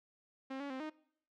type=tone with pitch steps; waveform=sawtooth; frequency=266.3 / 282.5 / 261.8 / 309.3 Hz; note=C4 / C#4 / C4 / D#4; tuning=+31 / +33 / +1 / -10 cents; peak=-36 dBFS; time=0.5-0.9 s; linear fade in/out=10 ms; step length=100 ms; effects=noise-tail reverb RT60 0.7 s tail -23 dB re dry + low-pass 3000 Hz 12 dB/octave